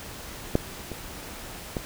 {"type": "clicks", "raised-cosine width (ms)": 2, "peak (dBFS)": [-6, -20, -14], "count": 3, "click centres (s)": [0.554, 0.917, 1.768], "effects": ["pink hiss -40 dBFS RMS until 1.85 s"]}